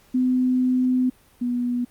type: tone pair in turn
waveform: sine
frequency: 253.9 / 244.1 Hz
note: B3 / B3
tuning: +48 / -20 cents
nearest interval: minor second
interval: 68 cents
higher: first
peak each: -17 / -21 dBFS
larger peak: first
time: 0.14-1.1 / 1.41-1.85 s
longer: first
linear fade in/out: 10 ms
effects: pink hiss -56 dBFS RMS until 1.9 s + Opus 48 kbps